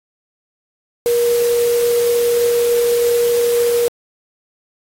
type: tone in noise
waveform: sine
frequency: 475.3 Hz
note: A#4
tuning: 34 cents sharp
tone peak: -12 dBFS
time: 1.06-3.88 s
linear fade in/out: 0 ms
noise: white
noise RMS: -27 dBFS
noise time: 1.06-3.88 s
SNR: +12 dB
effects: AAC 48 kbps